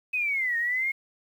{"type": "linear two-way sweep", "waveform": "sine", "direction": "down then up", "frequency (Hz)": [2552, 1840, 2172], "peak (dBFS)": -24, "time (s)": [0.13, 0.92], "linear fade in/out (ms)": 10, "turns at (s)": 0.57, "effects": ["9-bit"]}